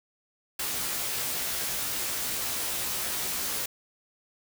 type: noise with comb filter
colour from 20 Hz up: white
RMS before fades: -31 dBFS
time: 0.59-3.66 s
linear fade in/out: 5 ms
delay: 16 ms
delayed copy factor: +0.8
effects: none